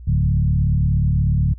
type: tone with frequency modulation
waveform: sine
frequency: 105.4 Hz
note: G#2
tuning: 26 cents sharp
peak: -14 dBFS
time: 0.07-1.54 s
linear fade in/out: 10 ms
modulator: 36.7 Hz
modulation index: 1.5
effects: added 60 Hz sine -34 dBFS peak until 1.58 s